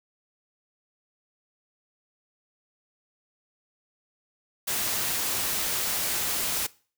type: noise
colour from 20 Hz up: white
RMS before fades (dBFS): -28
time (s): 4.67-6.67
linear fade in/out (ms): 10
effects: noise-tail reverb RT60 0.4 s tail -21 dB re dry